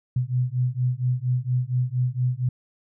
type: beating tone pair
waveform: sine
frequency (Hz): 123.47 / 127.77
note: B2 / C3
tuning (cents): 0 / -41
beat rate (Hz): 4.3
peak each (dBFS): -24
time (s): 0.16-2.49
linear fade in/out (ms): 5
effects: none